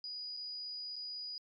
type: tone with dropouts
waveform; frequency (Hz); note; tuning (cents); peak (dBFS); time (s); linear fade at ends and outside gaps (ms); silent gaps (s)
sine; 4918; D#8; -21; -40; 0.04-1.38; 1; 0.367-0.371 / 0.958-0.963
effects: MP3 64 kbps